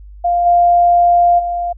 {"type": "tone with level steps", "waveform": "sine", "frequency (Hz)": 698.5, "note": "F5", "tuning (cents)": 0, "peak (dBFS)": [-11, -7, -16], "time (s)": [0.24, 1.73], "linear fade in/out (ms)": 10, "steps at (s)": [0.45, 1.38], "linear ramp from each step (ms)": 20, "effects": ["added 50 Hz sine -33 dBFS peak until 1.77 s"]}